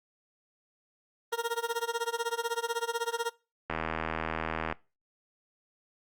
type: tone with tremolo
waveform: 20% pulse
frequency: 466.2 Hz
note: A#4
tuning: in tune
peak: -22 dBFS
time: 1.32-3.3 s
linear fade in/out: 10 ms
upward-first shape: sine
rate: 16 Hz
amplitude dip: 95%
type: click train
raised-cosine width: 0.5 ms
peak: -16 dBFS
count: 83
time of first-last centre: 3.7-4.725 s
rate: 80 Hz
effects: noise-tail reverb RT60 0.3 s tail -23 dB re dry + Opus 24 kbps